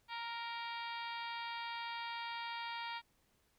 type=harmonic tone; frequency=466.2 Hz; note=A#4; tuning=in tune; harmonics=2 / 3 / 4 / 5 / 6 / 7 / 8 / 9 / 10; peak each=-43 / -50 / -50 / -49 / -54 / -52 / -53 / -58 / -56 dBFS; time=0.08-3.02 s; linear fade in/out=50 ms; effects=pink hiss -75 dBFS RMS until 3.58 s